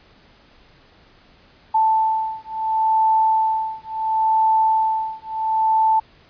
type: beating tone pair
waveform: sine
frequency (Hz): 881 / 881.72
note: A5 / A5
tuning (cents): +2 / +3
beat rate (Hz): 0.72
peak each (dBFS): -19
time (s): 1.74-6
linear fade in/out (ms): 10
effects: pink hiss -52 dBFS RMS until 6.29 s + resampled to 11025 Hz